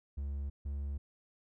triangle tone pair in turn, 70.2 / 70.59 Hz, C#2 / C#2, +22 / +32 cents, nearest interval unison, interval 10 cents, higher second, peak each -33 / -33 dBFS, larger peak neither, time 0.17-0.5 / 0.65-0.98 s, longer neither, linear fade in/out 10 ms, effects none

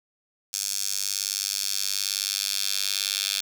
10% pulse tone with high-pass filter sweep, 98.9 Hz, G2, 16 cents sharp, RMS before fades -28 dBFS, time 0.53-3.41 s, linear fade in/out 10 ms, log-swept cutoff 6000 to 3900 Hz, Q 1.9, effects none

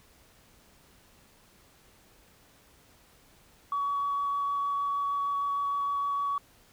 sine tone with vibrato, 1130 Hz, C#6, 33 cents sharp, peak -26 dBFS, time 3.72-6.38 s, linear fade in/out 2 ms, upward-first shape sine, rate 6.5 Hz, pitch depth 8 cents each way, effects tanh soft clip ceiling -22 dBFS + pink hiss -60 dBFS RMS until 6.72 s

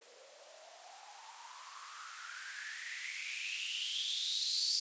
violet noise with band-pass filter sweep, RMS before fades -41 dBFS, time 0.01-4.8 s, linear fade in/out 10 ms, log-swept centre 480 to 4800 Hz, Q 8.9, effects resampled to 16000 Hz

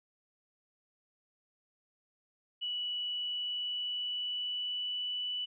sine tone with pitch glide, 2947 to 2971 Hz, F#7 to F#7, -8 to +6 cents, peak -33 dBFS, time 2.61-5.46 s, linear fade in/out 20 ms, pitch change +14 cents, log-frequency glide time 2.98-5.29 s, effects none

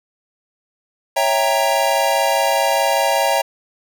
square chord, C# diminished seventh, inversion none, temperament equal with one note detuned, 554.4 / 659.3 / 791.3 / 932.3 Hz, C#5 / E5 / G5 / Bb5, 0 / 0 / +16 / 0 cents, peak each -21 dBFS, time 1.16-3.42 s, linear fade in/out 10 ms, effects none

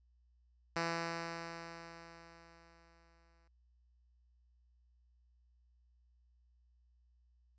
5% pulse tone with exponential decay, 167.3 Hz, E3, 26 cents sharp, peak -22 dBFS, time 0.76-3.48 s, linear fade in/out 2 ms, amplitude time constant 590 ms, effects added 60 Hz sine -67 dBFS peak until 7.58 s + resampled to 16000 Hz

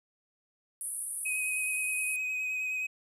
white band-pass noise, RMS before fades -37 dBFS, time 0.81-2.16 s, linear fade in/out 0 ms, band 9100 to 11000 Hz, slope 96 dB/octave
triangle tone with vibrato, 2520 Hz, D#7, 21 cents sharp, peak -29 dBFS, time 1.25-2.87 s, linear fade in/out 10 ms, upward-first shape sine, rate 9.6 Hz, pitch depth 18 cents each way
effects none

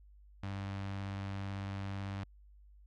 sawtooth tone with notch filter, 98 Hz, G2, in tune, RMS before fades -40 dBFS, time 0.43-2.24 s, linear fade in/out 5 ms, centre 420 Hz, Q 1.5, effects added 50 Hz sine -56 dBFS peak until 2.86 s + low-pass 4000 Hz 12 dB/octave

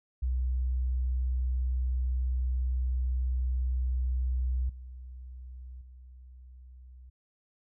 sine tone with level steps, 63 Hz, B1, 35 cents sharp, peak -26 / -41 / -47 dBFS, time 0.22-7.1 s, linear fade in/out 10 ms, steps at 4.69 / 5.81 s, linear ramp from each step 5 ms, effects none

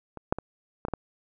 clicks, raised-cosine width 1 ms, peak -25 / -8 / -19 / -16 / -18 / -14 dBFS, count 6, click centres 0.173 / 0.325 / 0.386 / 0.851 / 0.884 / 0.937 s, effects none

